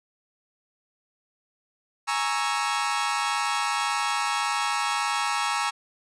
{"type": "chord", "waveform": "sawtooth", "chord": "A# half-diminished seventh", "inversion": "third", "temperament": "equal", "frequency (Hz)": [830.6, 932.3, 1108.7, 1318.5], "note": ["G#5", "A#5", "C#6", "E6"], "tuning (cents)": [0, 0, 0, 0], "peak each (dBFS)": -26, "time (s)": [2.07, 5.71], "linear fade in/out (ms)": 20, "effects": ["resampled to 22050 Hz"]}